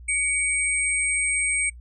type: tone pair together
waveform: sine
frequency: 2254 / 8468 Hz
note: C#7 / C9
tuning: +28 / +20 cents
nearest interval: octave + major seventh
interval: 2292 cents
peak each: -24 dBFS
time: 0.08-1.7 s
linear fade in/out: 10 ms
effects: noise-tail reverb RT60 0.1 s tail -23 dB re dry + added 60 Hz sine -40 dBFS peak until 1.8 s